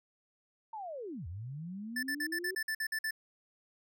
sine linear two-way sweep, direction down then up, 914 to 77.2 to 381.6 Hz, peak -39 dBFS, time 0.73-2.55 s, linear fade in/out 5 ms, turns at 1.27 s
square tone bursts, 1760 Hz, A6, in tune, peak -33 dBFS, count 10, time 1.96-3.109 s, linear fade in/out 5 ms, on 69 ms, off 51 ms
effects none

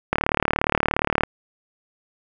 click train, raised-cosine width 0.5 ms, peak -3 dBFS, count 42, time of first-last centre 0.13-1.235 s, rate 37.1 Hz, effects none

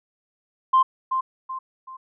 sine tone with echo, 1046.5 Hz, C6, in tune, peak -12 dBFS, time 0.73-0.83 s, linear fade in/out 10 ms, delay 380 ms, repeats 3, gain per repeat -8 dB, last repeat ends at 1.97 s, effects tanh soft clip ceiling -9 dBFS

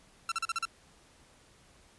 sawtooth tone bursts, 1349 Hz, E6, 40 cents sharp, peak -26 dBFS, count 6, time 0.29-0.653 s, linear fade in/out 2 ms, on 28 ms, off 39 ms, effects pink hiss -61 dBFS RMS until 1.98 s + resampled to 24000 Hz

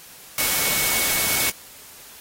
sine tone in noise, 2217 Hz, C#7, in tune, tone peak -29 dBFS, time 0.38-1.5 s, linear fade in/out 2 ms, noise white, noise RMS -22 dBFS, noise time 0.38-1.5 s, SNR -10 dB, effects white hiss -44 dBFS RMS until 2.2 s + AAC 48 kbps

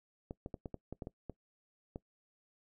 clicks, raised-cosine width 2 ms, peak -28 dBFS, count 10, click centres 0.309 / 0.461 / 0.542 / 0.658 / 0.743 / 0.926 / 1.022 / 1.071 / 1.297 / 1.959 s, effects noise-tail reverb RT60 0.1 s tail -21 dB re dry

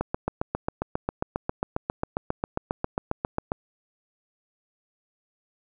click train, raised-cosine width 1 ms, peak -11 dBFS, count 27, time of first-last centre 0.01-3.519 s, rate 7.41 Hz, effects none

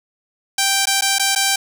5% pulse tone with dropouts, 784 Hz, G5, in tune, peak -3 dBFS, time 0.58-1.56 s, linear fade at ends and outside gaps 5 ms, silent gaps 0.856-0.87 / 1.011-1.02 / 1.185-1.195 / 1.351-1.359 s, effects none

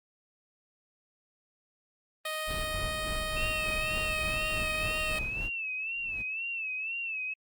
10% pulse tone, 623 Hz, D#5, 2 cents sharp, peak -24 dBFS, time 2.25-5.19 s, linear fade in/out 5 ms
brown noise with tremolo, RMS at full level -35 dBFS, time 2.46-5.5 s, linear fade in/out 50 ms, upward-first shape sine, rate 3.4 Hz, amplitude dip 50%
sine tone with vibrato, 2637 Hz, E7, in tune, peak -32 dBFS, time 3.36-7.34 s, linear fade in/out 10 ms, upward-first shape sine, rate 2 Hz, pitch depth 85 cents each way
brown noise with exponential growth, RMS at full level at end -41 dBFS, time 5.76-6.22 s, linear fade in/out 2 ms, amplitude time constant 100 ms
effects Opus 32 kbps

